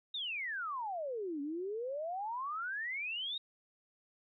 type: exponential two-way sweep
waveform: sine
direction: down then up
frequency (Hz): 3800 to 277.2 to 3800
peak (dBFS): -36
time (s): 0.14-3.38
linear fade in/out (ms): 5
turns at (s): 1.41
effects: none